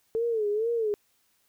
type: tone with vibrato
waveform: sine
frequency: 440 Hz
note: A4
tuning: in tune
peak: -24 dBFS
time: 0.15-0.94 s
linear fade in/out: 0 ms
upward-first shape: sine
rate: 2.2 Hz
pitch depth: 120 cents each way
effects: white hiss -69 dBFS RMS until 1.48 s